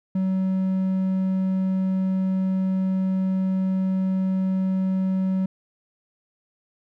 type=tone; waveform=triangle; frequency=188.8 Hz; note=F#3; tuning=35 cents sharp; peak=-18 dBFS; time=0.15-5.46 s; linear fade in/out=5 ms; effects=none